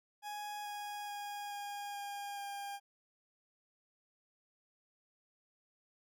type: tone with pitch steps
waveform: 40% pulse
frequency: 832 / 826.3 / 820.5 / 814.9 / 809.2 / 803.7 Hz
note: G#5 / G#5 / G#5 / G#5 / G#5 / G5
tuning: +3 / -9 / -21 / -33 / -45 / +43 cents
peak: -40 dBFS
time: 0.22-2.8 s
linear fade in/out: 50 ms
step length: 430 ms
effects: none